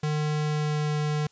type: tone with pitch glide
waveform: square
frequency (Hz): 151.3 to 150.34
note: D#3 to D3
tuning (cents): -48 to +41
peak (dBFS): -25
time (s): 0.03-1.27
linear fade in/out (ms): 5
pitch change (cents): -11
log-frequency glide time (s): 0.42-0.88
effects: white hiss -62 dBFS RMS until 1.31 s + resampled to 16000 Hz